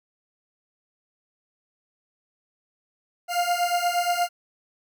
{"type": "beating tone pair", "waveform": "40% pulse", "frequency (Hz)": [698.5, 707], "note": ["F5", "F5"], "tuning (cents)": [0, 21], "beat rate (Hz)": 8.5, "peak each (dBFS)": -24, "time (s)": [3.28, 4.29], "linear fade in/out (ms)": 50, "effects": []}